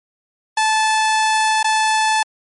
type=tone with dropouts; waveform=sawtooth; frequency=872 Hz; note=A5; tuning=16 cents flat; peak=-10 dBFS; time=0.57-2.23 s; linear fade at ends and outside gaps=5 ms; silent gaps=1.63-1.643 s; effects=MP3 48 kbps